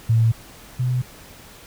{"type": "tone pair in turn", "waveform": "sine", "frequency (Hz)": [113.4, 125.91], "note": ["A#2", "B2"], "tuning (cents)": [-47, 34], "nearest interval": "major second", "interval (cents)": 181, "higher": "second", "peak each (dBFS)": [-13, -18], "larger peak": "first", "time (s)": [[0.09, 0.32], [0.79, 1.02]], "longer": "neither", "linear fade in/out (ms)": 10, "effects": ["pink hiss -44 dBFS RMS until 1.66 s"]}